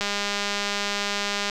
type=click train; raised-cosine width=0.2 ms; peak=-9 dBFS; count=303; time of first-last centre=0.01-1.498 s; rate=203 Hz; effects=none